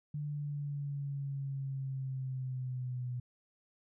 sine linear sweep, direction down, 148.2 to 123.47 Hz, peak -35 dBFS, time 0.14-3.2 s, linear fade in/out 5 ms, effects none

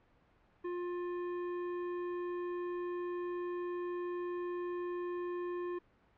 triangle tone with hard clipping, 353.1 Hz, F4, 19 cents sharp, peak -38 dBFS, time 0.64-5.79 s, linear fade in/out 10 ms, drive 17 dB, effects pink hiss -68 dBFS RMS until 6.17 s + low-pass 2000 Hz 12 dB/octave

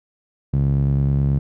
sawtooth tone with band-pass filter, 69.3 Hz, C#2, in tune, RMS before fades -18 dBFS, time 0.53-1.39 s, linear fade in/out 5 ms, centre 140 Hz, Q 2.4, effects none

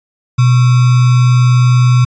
sine tone with sample-and-hold, 124.4 Hz, B2, 13 cents sharp, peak -5 dBFS, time 0.38-2.05 s, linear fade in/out 10 ms, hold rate 1225 Hz, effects resampled to 16000 Hz

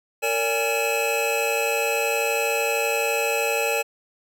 square tone cluster, 459.5 / 572 / 823 / 2580 Hz, A#4 / D5 / G#5 / E7, -25 / -46 / -16 / -38 cents, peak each -27 / -28 / -29 / -26 dBFS, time 0.22-3.83 s, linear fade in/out 20 ms, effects none

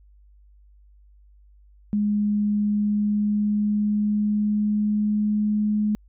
sine tone with pitch glide, 207.7 to 210.8 Hz, G#3 to G#3, 0 to +26 cents, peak -19 dBFS, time 1.93-5.95 s, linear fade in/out 0 ms, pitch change +26 cents, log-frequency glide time 2.59-5.82 s, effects added 50 Hz sine -50 dBFS peak until 6.08 s

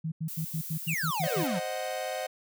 sine tone bursts, 160.1 Hz, D#3, 50 cents sharp, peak -29 dBFS, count 9, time 0.04-1.44 s, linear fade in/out 10 ms, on 80 ms, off 85 ms
violet noise, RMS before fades -39 dBFS, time 0.28-1.47 s, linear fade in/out 5 ms
square exponential sweep, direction down, 2967 to 159.2 Hz, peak -30 dBFS, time 0.87-1.6 s, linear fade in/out 20 ms
45% pulse chord, C diminished, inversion none, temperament equal, 523.3 / 622.3 / 740 Hz, C5 / Eb5 / Gb5, 0 / 0 / 0 cents, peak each -36 dBFS, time 1.23-2.27 s, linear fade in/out 10 ms
effects none

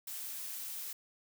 blue noise, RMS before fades -42 dBFS, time 0.07-0.93 s, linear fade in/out 5 ms, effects none

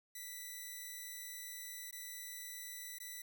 5% pulse tone with dropouts, 1975.5 Hz, B6, in tune, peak -35 dBFS, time 0.15-3.22 s, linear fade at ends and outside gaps 5 ms, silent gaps 1.911-1.926 / 2.986-3.001 s, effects 12-bit

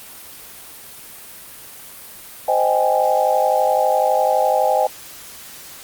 sine chord, Ab major seventh, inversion first, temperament just, 519.1 / 623 / 778.7 / 830.6 Hz, C5 / Eb5 / G5 / Ab5, -14 / +2 / -12 / 0 cents, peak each -20 / -19 / -19 / -20 dBFS, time 2.48-4.87 s, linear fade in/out 5 ms, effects white hiss -38 dBFS RMS until 5.83 s + Opus 32 kbps

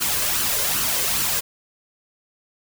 white noise with flanger, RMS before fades -22 dBFS, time 0-1.41 s, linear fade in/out 20 ms, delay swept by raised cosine 0.67 to 1.97 ms, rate 2.5 Hz, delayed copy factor +0.5, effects none

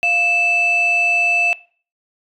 sine tone pair together, 697.2 / 2637 Hz, F5 / E7, -3 / 0 cents, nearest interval octave + major seventh, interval 2303 cents, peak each -21 / -13 dBFS, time 0.03-1.53 s, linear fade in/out 0 ms, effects noise-tail reverb RT60 0.4 s tail -20 dB re dry + tanh soft clip ceiling -9 dBFS

